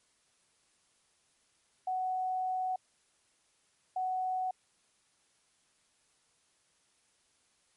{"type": "tone bursts at uneven times", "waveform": "sine", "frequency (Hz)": 744, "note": "F#5", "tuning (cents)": 9, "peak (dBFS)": -30, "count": 2, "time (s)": [[1.87, 2.76], [3.96, 4.51]], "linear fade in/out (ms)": 5, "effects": ["white hiss -71 dBFS RMS until 7.76 s", "MP3 48 kbps"]}